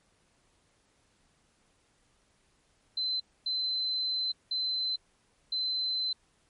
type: tone bursts at uneven times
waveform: sine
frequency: 4061 Hz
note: B7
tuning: 48 cents sharp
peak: -28 dBFS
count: 4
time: 2.97-3.2 / 3.46-4.32 / 4.51-4.96 / 5.52-6.13 s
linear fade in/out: 5 ms
effects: pink hiss -69 dBFS RMS until 6.49 s + MP3 48 kbps